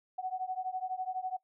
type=beating tone pair; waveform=sine; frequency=740 / 752 Hz; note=F#5 / F#5; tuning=0 / +28 cents; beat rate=12 Hz; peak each=-36 / -37 dBFS; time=0.18-1.37 s; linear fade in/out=10 ms; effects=noise-tail reverb RT60 0.1 s tail -19 dB re dry